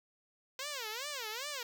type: tone with vibrato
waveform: 5% pulse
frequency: 504 Hz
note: B4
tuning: 35 cents sharp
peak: -27 dBFS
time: 0.59-1.63 s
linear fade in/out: 2 ms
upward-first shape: sine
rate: 2.5 Hz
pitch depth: 290 cents each way
effects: none